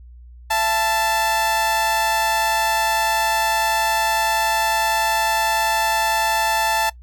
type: tone pair together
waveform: sawtooth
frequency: 672.7 / 880 Hz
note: E5 / A5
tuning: +35 / 0 cents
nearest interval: perfect fourth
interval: 465 cents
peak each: -22 / -14 dBFS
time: 0.5-6.9 s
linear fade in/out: 10 ms
effects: noise-tail reverb RT60 0.1 s tail -20 dB re dry + added 60 Hz sine -39 dBFS peak until 7.02 s